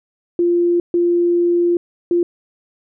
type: tone bursts at uneven times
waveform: sine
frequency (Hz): 347.1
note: F4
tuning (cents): -11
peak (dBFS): -12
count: 3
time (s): 0.39-0.8 / 0.94-1.77 / 2.11-2.23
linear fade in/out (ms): 2
effects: none